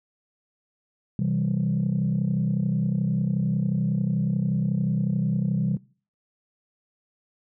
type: chord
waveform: sine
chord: C major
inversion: none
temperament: equal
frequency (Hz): 130.81 / 164.81 / 196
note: C3 / E3 / G3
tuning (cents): 0 / 0 / 0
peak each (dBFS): -25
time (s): 1.19-5.77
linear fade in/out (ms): 2
effects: noise-tail reverb RT60 0.4 s tail -21 dB re dry + tanh soft clip ceiling -16 dBFS